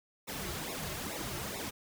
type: noise with flanger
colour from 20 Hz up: pink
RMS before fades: -39 dBFS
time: 0.27-1.71 s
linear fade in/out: 20 ms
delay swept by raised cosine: 0.64 to 4.14 ms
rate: 2.3 Hz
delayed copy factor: -0.9
effects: none